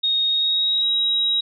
sine tone with pitch glide, 3729 to 3825 Hz, A#7 to A#7, 0 to +44 cents, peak -17 dBFS, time 0.03-1.41 s, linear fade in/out 10 ms, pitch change +44 cents, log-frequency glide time 0.27-0.84 s, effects none

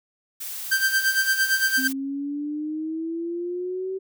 blue noise, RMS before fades -33 dBFS, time 0.4-1.93 s, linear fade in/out 10 ms
45% pulse tone with tremolo, 1567 Hz, G6, 1 cent flat, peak -17 dBFS, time 0.71-1.88 s, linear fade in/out 10 ms, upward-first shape sine, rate 8.8 Hz, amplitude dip 70%
sine exponential sweep, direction up, 261.6 to 384.2 Hz, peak -26 dBFS, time 1.77-3.99 s, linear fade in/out 20 ms
effects none

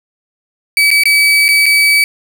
35% pulse tone with dropouts, 2288 Hz, D7, 46 cents flat, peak -5 dBFS, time 0.77-2.04 s, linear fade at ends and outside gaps 1 ms, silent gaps 0.905-0.913 / 1.036-1.055 / 1.482-1.488 / 1.658-1.663 s, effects none

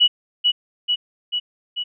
sine tone with echo, 2936 Hz, F#7, 14 cents flat, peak -10 dBFS, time 0-0.08 s, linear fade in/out 20 ms, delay 440 ms, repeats 4, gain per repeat -3 dB, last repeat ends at 1.84 s, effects none

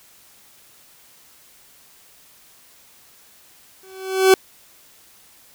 40% pulse tone with exponential growth, 380 Hz, F#4, 46 cents sharp, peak -6 dBFS, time 3.83-4.34 s, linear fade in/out 2 ms, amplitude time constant 110 ms, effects white hiss -51 dBFS RMS until 5.54 s

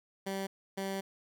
15% pulse tone bursts at uneven times, 194.1 Hz, G3, 17 cents flat, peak -28 dBFS, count 2, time 0.26-0.47 / 0.77-1.01 s, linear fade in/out 10 ms, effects none

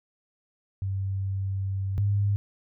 sine tone pair in turn, 96.9 / 101.19 Hz, G2 / G#2, -20 / -45 cents, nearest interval minor second, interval 75 cents, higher second, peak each -26 / -21 dBFS, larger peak second, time 0.82-1.98 / 1.98-2.36 s, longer first, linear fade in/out 0 ms, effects none

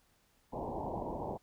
white low-pass noise, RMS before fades -39 dBFS, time 0.52-1.38 s, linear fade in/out 20 ms, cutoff 970 Hz, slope 96 dB/octave, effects pink hiss -71 dBFS RMS until 1.42 s

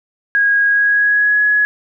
sine tone with pitch glide, 1642 to 1684.3 Hz, G#6 to G#6, -20 to +24 cents, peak -10 dBFS, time 0.35-1.65 s, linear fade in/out 0 ms, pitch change +44 cents, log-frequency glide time 0.66-1.42 s, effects none

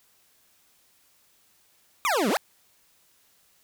25% pulse exponential two-way sweep, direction down then up, 1262 to 185 to 914 Hz, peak -18 dBFS, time 2.05-2.37 s, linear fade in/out 0 ms, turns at 2.29 s, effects white hiss -63 dBFS RMS until 3.63 s

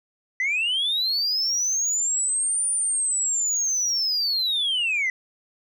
sine linear two-way sweep, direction up then down, 1975.5 to 9380 to 1975.5 Hz, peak -19 dBFS, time 0.4-5.1 s, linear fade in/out 2 ms, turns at 2.69 s, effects tanh soft clip ceiling -19 dBFS

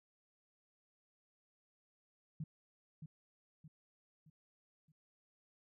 sine tone with echo, 155.56 Hz, D#3, in tune, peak -39 dBFS, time 2.4-2.44 s, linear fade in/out 5 ms, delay 620 ms, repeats 4, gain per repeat -7 dB, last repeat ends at 4.92 s, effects none

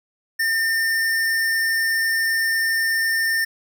square tone, 1807 Hz, A6, 46 cents sharp, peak -19 dBFS, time 0.39-3.45 s, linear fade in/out 10 ms, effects 10-bit

